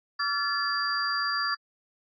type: tone cluster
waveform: sine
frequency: 1145 / 1372 / 1732 / 4744 Hz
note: D6 / F6 / A6 / D8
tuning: -44 / -31 / -28 / +17 cents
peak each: -31 dBFS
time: 0.19-1.55 s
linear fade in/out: 10 ms
effects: AAC 32 kbps